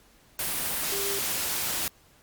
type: tone in noise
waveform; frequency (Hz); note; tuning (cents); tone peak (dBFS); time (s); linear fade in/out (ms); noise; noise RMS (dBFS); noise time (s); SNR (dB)
sine; 397.4; G4; +24; -33; 0.92-1.19; 2; white; -29; 0.39-1.88; -7
effects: pink hiss -59 dBFS RMS until 2.22 s + Opus 48 kbps